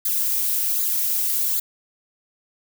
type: noise with flanger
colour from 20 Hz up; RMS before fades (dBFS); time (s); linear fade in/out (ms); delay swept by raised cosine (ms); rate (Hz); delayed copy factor
violet; -22; 0.05-1.6; 5; 0.35 to 3.95; 1.3; -0.7
effects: none